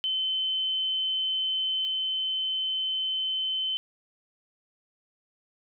sine tone pair in turn, 3064 / 3064 Hz, G7 / G7, -40 / -40 cents, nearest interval unison, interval 0 cents, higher neither, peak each -25 / -26 dBFS, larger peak first, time 0.04-1.85 / 1.85-3.77 s, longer second, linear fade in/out 0 ms, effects none

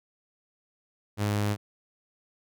sawtooth tone, 103.6 Hz, G#2, 4 cents flat, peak -21 dBFS, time 1.17-1.57 s, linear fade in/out 50 ms, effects none

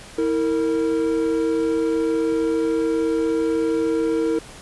triangle tone pair together, 324.7 / 460 Hz, E4 / A#4, -26 / -23 cents, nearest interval tritone, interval 603 cents, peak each -19 dBFS, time 0.18-4.39 s, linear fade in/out 5 ms, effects pink hiss -41 dBFS RMS until 4.61 s + resampled to 24000 Hz

